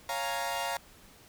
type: chord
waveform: sawtooth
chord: Bb minor seventh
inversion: first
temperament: equal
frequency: 554.4 / 698.5 / 830.6 / 932.3 Hz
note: Db5 / F5 / Ab5 / Bb5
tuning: 0 / 0 / 0 / 0 cents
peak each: -35 / -32 / -36 / -31 dBFS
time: 0.09-0.77 s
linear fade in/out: 2 ms
effects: pink hiss -56 dBFS RMS until 1.28 s